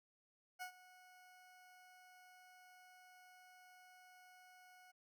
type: tone with ADSR envelope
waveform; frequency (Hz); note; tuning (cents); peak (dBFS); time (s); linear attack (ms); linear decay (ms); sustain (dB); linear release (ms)
20% pulse; 733; F#5; -16; -39; 0.59-4.92; 29; 93; -18; 16
effects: none